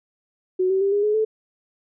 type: tone with pitch steps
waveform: sine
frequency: 370 / 382.4 / 395.2 / 408.4 / 422.1 / 436.2 Hz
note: F#4 / G4 / G4 / G#4 / G#4 / A4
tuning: 0 / -43 / +14 / -29 / +28 / -15 cents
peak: -17 dBFS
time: 0.59-1.25 s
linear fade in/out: 10 ms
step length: 110 ms
effects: none